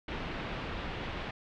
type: low-pass noise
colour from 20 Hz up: pink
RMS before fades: -38 dBFS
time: 0.08-1.31 s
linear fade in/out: 5 ms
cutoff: 3400 Hz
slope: 24 dB/octave
effects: none